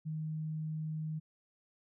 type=tone; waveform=sine; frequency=156.2 Hz; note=D#3; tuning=7 cents sharp; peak=-35 dBFS; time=0.05-1.2 s; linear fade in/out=20 ms; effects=none